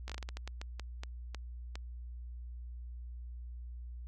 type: slowing click train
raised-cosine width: 0.2 ms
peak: -25 dBFS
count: 14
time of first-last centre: 0.08-1.755 s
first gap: 16 ms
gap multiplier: 1.31
effects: added 60 Hz sine -42 dBFS peak until 4.07 s